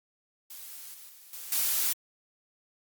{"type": "noise with level steps", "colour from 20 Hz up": "blue", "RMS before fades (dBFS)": [-44, -48, -52, -41, -27], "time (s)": [0.5, 1.93], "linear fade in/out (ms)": 5, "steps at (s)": [0.94, 1.09, 1.33, 1.52], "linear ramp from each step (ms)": 2, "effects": ["Opus 48 kbps"]}